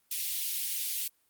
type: high-pass noise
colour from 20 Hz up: white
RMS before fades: -33 dBFS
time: 0.11-1.08 s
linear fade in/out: 5 ms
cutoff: 2600 Hz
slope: 24 dB/octave
effects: white hiss -71 dBFS RMS until 1.29 s + Opus 32 kbps